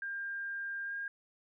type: tone with pitch glide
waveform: sine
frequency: 1600 to 1616.7 Hz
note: G6 to G#6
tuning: +35 to -47 cents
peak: -36 dBFS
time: 0.02-1.08 s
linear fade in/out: 2 ms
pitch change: +18 cents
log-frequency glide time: 0.84-0.94 s
effects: none